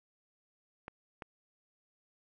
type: clicks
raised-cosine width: 0.5 ms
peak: -27 dBFS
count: 2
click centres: 0.881 / 1.222 s
effects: none